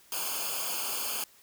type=noise with comb filter; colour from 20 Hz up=white; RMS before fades=-33 dBFS; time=0.12-1.24 s; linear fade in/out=2 ms; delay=0.52 ms; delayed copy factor=-0.95; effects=white hiss -59 dBFS RMS until 1.42 s